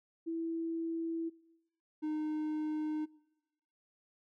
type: tone pair in turn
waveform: sine / triangle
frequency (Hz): 329.6 / 307.1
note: E4 / D#4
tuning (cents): 0 / -23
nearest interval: minor second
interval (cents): 123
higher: first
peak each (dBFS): -34 / -31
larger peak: second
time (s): 0.26-1.3 / 2.02-3.06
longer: neither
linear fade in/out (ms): 20
effects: noise-tail reverb RT60 1.0 s tail -22 dB re dry